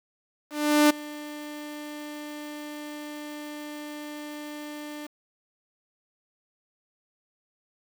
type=tone with ADSR envelope; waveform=sawtooth; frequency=297.7 Hz; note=D4; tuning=24 cents sharp; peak=-11 dBFS; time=0.5-5.07 s; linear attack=400 ms; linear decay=10 ms; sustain=-21 dB; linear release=9 ms; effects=8-bit